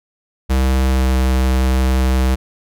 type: tone with pitch glide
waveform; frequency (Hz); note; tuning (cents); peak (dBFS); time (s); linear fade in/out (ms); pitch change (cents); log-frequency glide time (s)
square; 65.41 to 64.7; C2 to C2; 0 to -19; -13; 0.49-2.36; 20; -19; 0.87-1.06
effects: none